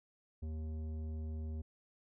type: tone with tanh clipping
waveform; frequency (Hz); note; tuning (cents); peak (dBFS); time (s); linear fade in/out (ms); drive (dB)
sine; 78.4; D#2; +14; -40; 0.42-1.62; 10; 12
effects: none